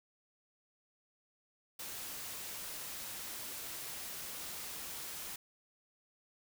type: noise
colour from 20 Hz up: white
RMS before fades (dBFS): -44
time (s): 1.79-5.36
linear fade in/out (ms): 5
effects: none